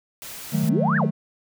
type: noise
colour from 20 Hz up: white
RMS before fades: -37 dBFS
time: 0.22-0.69 s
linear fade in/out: 0 ms
type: chord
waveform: triangle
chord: D# diminished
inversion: none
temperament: equal with one note detuned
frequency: 155.56 / 185 / 217.9 Hz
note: D#3 / F#3 / A3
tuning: 0 / 0 / -17 cents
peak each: -21 / -23 / -22 dBFS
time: 0.52-1.11 s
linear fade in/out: 20 ms
type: exponential two-way sweep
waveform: sine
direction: up then down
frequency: 131.8 to 1864.7 to 357.3 Hz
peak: -21 dBFS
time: 0.63-1.06 s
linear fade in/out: 10 ms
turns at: 0.97 s
effects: none